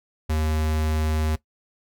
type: tone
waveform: square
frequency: 77.78 Hz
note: D#2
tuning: in tune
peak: -22 dBFS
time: 0.29-1.36 s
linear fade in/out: 10 ms
effects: noise-tail reverb RT60 0.1 s tail -17 dB re dry